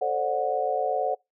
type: chord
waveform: sine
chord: D dominant seventh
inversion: second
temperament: just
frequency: 440.5 / 528.6 / 587.3 / 734.2 Hz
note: A4 / C5 / D5 / F#5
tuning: +2 / +18 / 0 / -14 cents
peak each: -31 / -29 / -30 / -26 dBFS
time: 0.01-1.15 s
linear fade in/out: 10 ms
effects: noise-tail reverb RT60 0.2 s tail -26 dB re dry